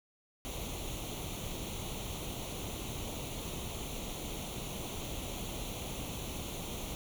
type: noise with comb filter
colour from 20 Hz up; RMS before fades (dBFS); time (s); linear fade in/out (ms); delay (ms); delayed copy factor
pink; -40; 0.45-6.95; 0; 0.3; +0.75
effects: none